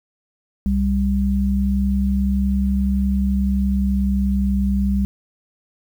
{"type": "tone pair together", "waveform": "sine", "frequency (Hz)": [65.91, 197.5], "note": ["C2", "G3"], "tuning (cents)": [13, 13], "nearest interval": "octave + perfect fifth", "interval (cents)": 1900, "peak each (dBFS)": [-19, -18], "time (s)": [0.66, 5.05], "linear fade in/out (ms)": 0, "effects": ["8-bit"]}